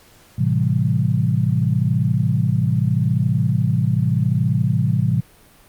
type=chord; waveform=sine; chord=A minor seventh; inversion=none; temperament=equal; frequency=110 / 130.81 / 164.81 / 196 Hz; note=A2 / C3 / E3 / G3; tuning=0 / 0 / 0 / 0 cents; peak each=-20 / -19 / -21 / -25 dBFS; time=0.38-5.21 s; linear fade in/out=10 ms; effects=pink hiss -50 dBFS RMS until 5.68 s + Opus 48 kbps